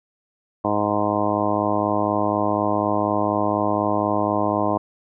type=harmonic tone; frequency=104.1 Hz; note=G#2; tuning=5 cents sharp; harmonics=1 / 2 / 3 / 4 / 5 / 6 / 7 / 8 / 9 / 10; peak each=-31 / -28 / -25 / -31 / -29 / -25 / -27 / -31 / -28 / -27 dBFS; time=0.64-4.78 s; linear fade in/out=10 ms; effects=none